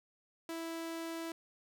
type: tone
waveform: sawtooth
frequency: 329.6 Hz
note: E4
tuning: in tune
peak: -35 dBFS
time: 0.49-1.32 s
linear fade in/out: 2 ms
effects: none